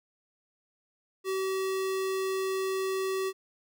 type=tone; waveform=square; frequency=381.7 Hz; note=G4; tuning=46 cents flat; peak=-29 dBFS; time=1.24-3.33 s; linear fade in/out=50 ms; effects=none